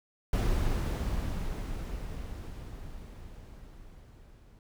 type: noise with level ramp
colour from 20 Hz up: brown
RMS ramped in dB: -26 to -55 dBFS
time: 0.33-4.59 s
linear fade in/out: 2 ms
effects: none